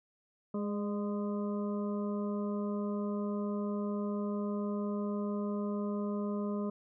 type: harmonic tone with a mistuned harmonic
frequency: 206.1 Hz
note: G#3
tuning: 13 cents flat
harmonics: 1 / 2 / 3 / 5 / 6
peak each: -33 / -39 / -43 / -47 / -49 dBFS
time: 0.54-6.7 s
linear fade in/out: 5 ms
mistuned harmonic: 3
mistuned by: -30 cents
effects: none